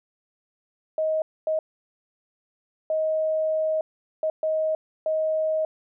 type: tone bursts at uneven times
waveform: sine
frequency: 629 Hz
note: D#5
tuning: 19 cents sharp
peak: -21 dBFS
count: 6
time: 0.98-1.22 / 1.47-1.59 / 2.9-3.81 / 4.23-4.3 / 4.43-4.75 / 5.06-5.65 s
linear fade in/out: 2 ms
effects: none